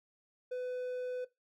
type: tone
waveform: triangle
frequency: 501 Hz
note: B4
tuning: 25 cents sharp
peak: -33 dBFS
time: 0.51-1.25 s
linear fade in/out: 10 ms
effects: noise-tail reverb RT60 0.2 s tail -18 dB re dry